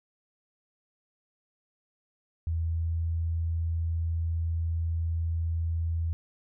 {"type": "tone with pitch glide", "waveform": "sine", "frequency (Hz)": [82.2, 82.72], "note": ["E2", "E2"], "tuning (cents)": [-4, 7], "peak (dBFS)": -26, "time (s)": [2.47, 6.13], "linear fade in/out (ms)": 0, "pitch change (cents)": 11, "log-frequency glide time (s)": [2.65, 2.95], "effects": []}